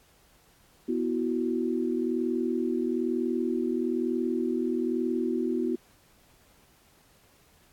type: chord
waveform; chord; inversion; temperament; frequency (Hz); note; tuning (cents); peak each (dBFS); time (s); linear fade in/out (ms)
sine; B suspended fourth; none; just; 246.9 / 329.3 / 370.4; B3 / E4 / F#4; 0 / -2 / +2; -29 / -30 / -30; 0.88-5.76; 10
effects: pink hiss -61 dBFS RMS until 7.72 s + AAC 64 kbps